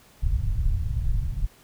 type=low-pass noise; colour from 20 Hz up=pink; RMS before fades=-24 dBFS; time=0.22-1.47 s; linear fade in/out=10 ms; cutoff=110 Hz; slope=24 dB/octave; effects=pink hiss -55 dBFS RMS until 1.63 s